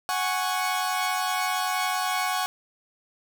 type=chord; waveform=sawtooth; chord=F# suspended second; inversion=none; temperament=equal; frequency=740 / 830.6 / 1108.7 Hz; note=F#5 / G#5 / C#6; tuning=0 / 0 / 0 cents; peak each=-24 / -27 / -25 dBFS; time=0.09-2.46 s; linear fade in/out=0 ms; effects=none